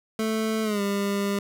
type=tone with pitch glide; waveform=25% pulse; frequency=220 to 200.6 Hz; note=A3 to G3; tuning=0 to +40 cents; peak=-20 dBFS; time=0.19-1.39 s; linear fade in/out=2 ms; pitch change=-160 cents; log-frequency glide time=0.63-0.81 s; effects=none